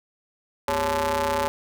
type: ring-modulated tone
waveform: sawtooth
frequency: 155.56 Hz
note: D#3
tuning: in tune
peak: -15 dBFS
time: 0.68-1.48 s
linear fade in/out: 0 ms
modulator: 716 Hz
effects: none